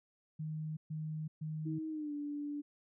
sine tone bursts, 155.56 Hz, D#3, in tune, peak -37 dBFS, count 3, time 0.39-1.79 s, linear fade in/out 10 ms, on 380 ms, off 130 ms
sine tone with pitch glide, 315.9 to 291.4 Hz, D#4 to D4, +26 to -13 cents, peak -37 dBFS, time 1.65-2.62 s, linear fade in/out 20 ms, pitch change -139 cents, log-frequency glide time 1.89-2.13 s
effects none

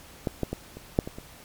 clicks, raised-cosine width 2 ms, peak -12 / -12 / -16 / -25 / -6 / -21 / -25 dBFS, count 7, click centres 0.272 / 0.433 / 0.53 / 0.77 / 0.989 / 1.075 / 1.185 s, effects pink hiss -49 dBFS RMS until 1.44 s + MP3 96 kbps

